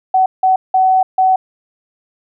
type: tone bursts at uneven times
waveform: sine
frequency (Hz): 753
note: F#5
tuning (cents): +30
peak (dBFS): -8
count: 4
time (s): 0.14-0.26 / 0.43-0.56 / 0.74-1.03 / 1.18-1.36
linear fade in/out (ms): 5
effects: none